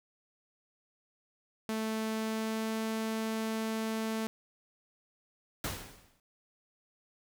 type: tone with pitch glide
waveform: sawtooth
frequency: 220 to 221.5 Hz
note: A3 to A3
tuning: 0 to +12 cents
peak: -28 dBFS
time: 1.69-4.27 s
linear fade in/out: 0 ms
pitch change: +12 cents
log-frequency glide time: 2.11-2.8 s
type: noise with exponential decay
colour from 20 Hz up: pink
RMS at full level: -33 dBFS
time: 5.64-6.2 s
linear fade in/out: 1 ms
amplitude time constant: 120 ms
effects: none